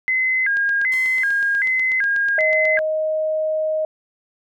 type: tone with vibrato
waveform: sine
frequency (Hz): 1822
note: A#6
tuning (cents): -40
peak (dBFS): -16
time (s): 0.08-2.79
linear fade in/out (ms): 0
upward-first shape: square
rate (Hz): 1.3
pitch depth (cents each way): 200
type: click train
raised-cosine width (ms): 0.2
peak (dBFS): -19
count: 18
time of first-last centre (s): 0.57-2.653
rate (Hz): 8.16
type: tone with exponential decay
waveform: 5% pulse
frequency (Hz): 1063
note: C6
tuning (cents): +27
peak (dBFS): -24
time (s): 0.92-2.58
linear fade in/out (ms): 1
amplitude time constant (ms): 360
type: tone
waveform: sine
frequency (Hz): 625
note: D#5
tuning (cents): +8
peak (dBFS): -18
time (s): 2.38-3.85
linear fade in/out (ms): 2
effects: none